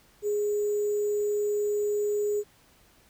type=tone with sample-and-hold; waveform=sine; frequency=415.3 Hz; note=G#4; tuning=in tune; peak=-24 dBFS; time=0.22-2.44 s; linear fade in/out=50 ms; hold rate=7350 Hz; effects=pink hiss -60 dBFS RMS until 3.09 s